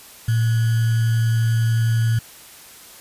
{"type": "tone with sample-and-hold", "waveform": "sine", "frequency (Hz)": 113.9, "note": "A#2", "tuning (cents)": -40, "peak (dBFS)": -15, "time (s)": [0.28, 2.19], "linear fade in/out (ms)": 5, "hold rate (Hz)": 1575, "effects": ["white hiss -43 dBFS RMS until 3 s", "resampled to 32000 Hz"]}